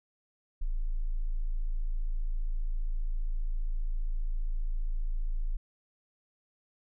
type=tone; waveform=sine; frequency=27.5 Hz; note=A0; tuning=in tune; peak=-27 dBFS; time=0.61-5.57 s; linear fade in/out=10 ms; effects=none